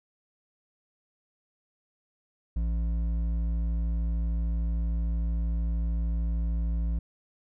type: tone with hard clipping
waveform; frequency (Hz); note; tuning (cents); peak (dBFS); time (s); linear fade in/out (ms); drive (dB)
triangle; 56.6; A1; +50; -27; 2.56-6.99; 5; 11
effects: none